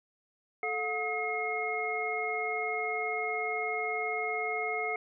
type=tone cluster; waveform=sine; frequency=436 / 719 / 1270 / 2152 Hz; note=A4 / F#5 / D#6 / C7; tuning=-16 / -50 / +35 / +48 cents; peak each=-36 / -35 / -40 / -33 dBFS; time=0.63-4.96 s; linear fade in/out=2 ms; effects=none